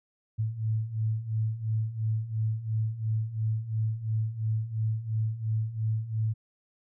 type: beating tone pair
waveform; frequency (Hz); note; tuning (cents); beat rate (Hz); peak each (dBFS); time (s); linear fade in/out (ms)
sine; 108.3 / 111.2; A2 / A2; -27 / +19; 2.9; -32 / -28; 0.38-6.34; 20
effects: none